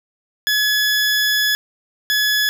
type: tone pair in turn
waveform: 20% pulse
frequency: 1700 / 1700 Hz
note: G#6 / G#6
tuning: +40 / +40 cents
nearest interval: unison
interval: 0 cents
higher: neither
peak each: -10 dBFS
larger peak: neither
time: 0.47-1.55 / 2.1-2.49 s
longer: first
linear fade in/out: 0 ms
effects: none